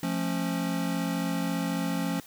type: chord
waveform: square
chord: F augmented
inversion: none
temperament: just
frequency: 174.61 / 218.3 / 272.8 Hz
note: F3 / A3 / C#4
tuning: 0 / -13 / -28 cents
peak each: -31 / -35 / -32 dBFS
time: 0.03-2.2 s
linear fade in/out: 2 ms
effects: white hiss -51 dBFS RMS until 2.26 s